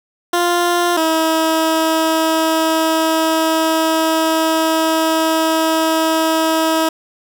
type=tone pair in turn; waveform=15% pulse; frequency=349.2 / 321.2 Hz; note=F4 / E4; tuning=0 / -45 cents; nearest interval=minor second; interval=145 cents; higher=first; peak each=-7 dBFS; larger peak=neither; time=0.33-0.97 / 0.97-6.89 s; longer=second; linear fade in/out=5 ms; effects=none